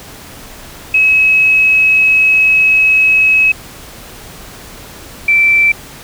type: tone pair in turn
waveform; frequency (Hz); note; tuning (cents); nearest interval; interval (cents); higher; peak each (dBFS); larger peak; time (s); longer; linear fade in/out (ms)
sine; 2564 / 2335; E7 / D7; -49 / -11; major second; 162; first; -6; neither; 0.94-3.52 / 5.28-5.72; first; 5
effects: pink hiss -33 dBFS RMS until 6.03 s